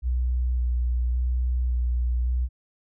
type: tone with vibrato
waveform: sine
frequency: 61.3 Hz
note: B1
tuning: 12 cents flat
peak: -21 dBFS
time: 0.02-2.49 s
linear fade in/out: 50 ms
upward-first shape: square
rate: 0.89 Hz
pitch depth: 16 cents each way
effects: none